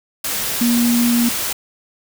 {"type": "tone in noise", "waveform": "sine", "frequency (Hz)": 237.8, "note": "A#3", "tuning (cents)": 35, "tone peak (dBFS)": -13, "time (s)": [0.61, 1.29], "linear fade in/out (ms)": 5, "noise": "white", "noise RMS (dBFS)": -22, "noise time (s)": [0.24, 1.53], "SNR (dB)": 6, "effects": []}